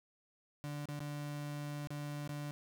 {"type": "tone with dropouts", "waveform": "35% pulse", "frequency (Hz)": 146.4, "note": "D3", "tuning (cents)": -5, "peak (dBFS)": -38, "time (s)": [0.64, 2.51], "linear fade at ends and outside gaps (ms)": 0, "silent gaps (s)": [[0.856, 0.887], [0.993, 1.004], [1.872, 1.905], [2.276, 2.292]], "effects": []}